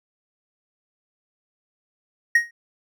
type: tone with exponential decay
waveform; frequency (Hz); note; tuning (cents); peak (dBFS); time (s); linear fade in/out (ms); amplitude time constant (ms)
triangle; 1876; A#6; +11; -8; 2.35-2.51; 5; 33
effects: none